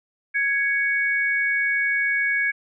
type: tone pair together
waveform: sine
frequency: 1661.2 / 2230 Hz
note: G#6 / C#7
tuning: 0 / +10 cents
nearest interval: perfect fourth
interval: 510 cents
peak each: -22 dBFS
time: 0.34-2.52 s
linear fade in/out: 20 ms
effects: none